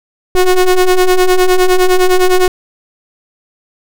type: ring-modulated tone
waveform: square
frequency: 182.1 Hz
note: F#3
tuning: 27 cents flat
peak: -4 dBFS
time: 0.35-2.48 s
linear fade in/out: 2 ms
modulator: 187 Hz
effects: none